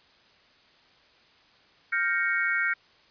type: chord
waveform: sine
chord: G half-diminished seventh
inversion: third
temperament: equal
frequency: 1396.9 / 1568 / 1864.7 / 2217 Hz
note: F6 / G6 / Bb6 / Db7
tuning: 0 / 0 / 0 / 0 cents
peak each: -29 dBFS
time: 1.92-2.74 s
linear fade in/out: 10 ms
effects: white hiss -59 dBFS RMS until 3.1 s + resampled to 11025 Hz